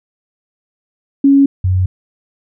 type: tone pair in turn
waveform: sine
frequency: 277.2 / 92.5 Hz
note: C#4 / F#2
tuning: 0 / 0 cents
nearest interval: octave + perfect fifth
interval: 1900 cents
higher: first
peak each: -5 / -10 dBFS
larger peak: first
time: 1.24-1.46 / 1.64-1.86 s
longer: neither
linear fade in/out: 5 ms
effects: none